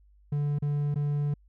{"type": "tone with dropouts", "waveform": "triangle", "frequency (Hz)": 145.6, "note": "D3", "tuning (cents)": -15, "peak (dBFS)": -23, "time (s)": [0.32, 1.34], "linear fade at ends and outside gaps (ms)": 5, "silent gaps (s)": [[0.587, 0.622], [0.944, 0.957]], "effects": ["added 50 Hz sine -56 dBFS peak until 1.48 s"]}